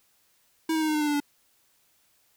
square tone with pitch steps, 321.2 / 316.4 / 311.7 / 307 / 302.5 / 298 / 293.5 / 289.1 Hz, E4 / D#4 / D#4 / D#4 / D#4 / D4 / D4 / D4, -45 / +29 / +3 / -23 / -49 / +25 / -1 / -27 cents, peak -24 dBFS, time 0.69-1.202 s, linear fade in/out 5 ms, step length 64 ms, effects white hiss -66 dBFS RMS until 2.36 s

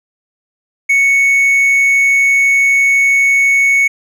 triangle tone, 2217 Hz, C#7, in tune, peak -6 dBFS, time 0.89-3.88 s, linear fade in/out 10 ms, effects none

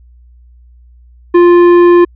triangle tone with tanh clipping, 349.2 Hz, F4, in tune, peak -4 dBFS, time 1.34-2.05 s, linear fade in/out 10 ms, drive 15 dB, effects added 60 Hz sine -38 dBFS peak until 2.15 s

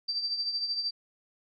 sine tone with tremolo, 4674 Hz, D8, 9 cents flat, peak -26 dBFS, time 0.08-0.91 s, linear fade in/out 10 ms, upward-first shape triangle, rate 13 Hz, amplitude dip 65%, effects none

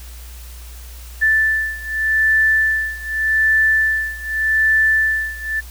sine beating tone pair, 1760 / 1760.84 Hz, A6 / A6, 0 / +1 cents, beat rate 0.84 Hz, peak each -16 / -18 dBFS, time 1.21-5.61 s, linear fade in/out 20 ms, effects added 60 Hz sine -33 dBFS peak until 5.7 s + white hiss -42 dBFS RMS until 5.7 s

